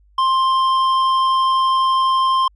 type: tone with hard clipping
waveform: triangle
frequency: 1052 Hz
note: C6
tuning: 9 cents sharp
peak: -15 dBFS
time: 0.18-2.48 s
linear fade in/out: 5 ms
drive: 11 dB
effects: added 50 Hz sine -50 dBFS peak until 2.55 s + resampled to 24000 Hz